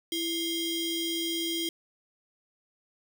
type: ring-modulated tone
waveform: 40% pulse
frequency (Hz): 1772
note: A6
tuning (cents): +12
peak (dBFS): -25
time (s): 0.12-1.69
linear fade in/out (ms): 2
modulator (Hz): 1440
effects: none